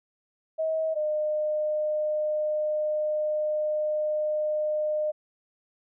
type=tone pair in turn; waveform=sine; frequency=637 / 608.8 Hz; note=D#5 / D#5; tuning=+41 / -38 cents; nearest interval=minor second; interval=79 cents; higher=first; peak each=-24 dBFS; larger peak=neither; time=0.58-0.95 / 0.95-5.12 s; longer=second; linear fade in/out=20 ms; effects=none